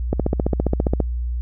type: click train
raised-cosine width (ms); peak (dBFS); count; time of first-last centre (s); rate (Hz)
2; -5; 14; 0.13-1.002; 14.9
effects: added 60 Hz sine -21 dBFS peak until 1.41 s

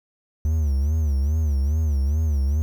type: tone with vibrato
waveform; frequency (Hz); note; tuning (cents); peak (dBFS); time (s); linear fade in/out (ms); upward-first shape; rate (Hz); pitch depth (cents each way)
triangle; 73.42; D2; 0; -16; 0.45-2.62; 0; sine; 2.4; 150
effects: 8-bit

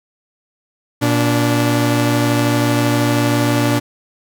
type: tone pair together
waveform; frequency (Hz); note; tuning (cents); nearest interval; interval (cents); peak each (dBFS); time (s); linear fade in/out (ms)
sawtooth; 118.85 / 290.8; A#2 / D4; +34 / -17; octave + minor third; 1549; -12; 1.01-3.8; 20
effects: none

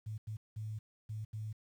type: tone bursts at uneven times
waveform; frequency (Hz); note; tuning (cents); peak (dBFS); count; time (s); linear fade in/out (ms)
sine; 108.1; A2; -30; -38; 5; 0.06-0.18 / 0.27-0.37 / 0.56-0.79 / 1.09-1.25 / 1.33-1.53; 10
effects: 11-bit

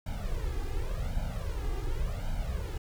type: noise with flanger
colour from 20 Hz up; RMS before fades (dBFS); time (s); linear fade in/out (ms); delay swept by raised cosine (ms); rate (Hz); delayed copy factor
brown; -32; 0.06-2.78; 5; 1.3 to 2.5; 0.89; +1
effects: none

